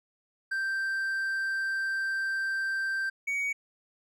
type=tone pair in turn; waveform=triangle; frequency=1568 / 2248 Hz; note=G6 / C#7; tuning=0 / +24 cents; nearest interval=tritone; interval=624 cents; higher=second; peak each=-26 dBFS; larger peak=neither; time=0.51-3.1 / 3.27-3.53 s; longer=first; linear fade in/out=10 ms; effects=none